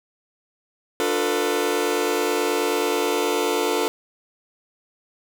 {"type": "chord", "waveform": "sawtooth", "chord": "B half-diminished seventh", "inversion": "first", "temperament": "just", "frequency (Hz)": [296.3, 355.6, 444.5, 493.9], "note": ["D4", "F4", "A4", "B4"], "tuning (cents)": [15, 31, 18, 0], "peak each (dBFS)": [-24, -22, -19, -24], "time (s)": [1, 3.88], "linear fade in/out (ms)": 0, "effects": []}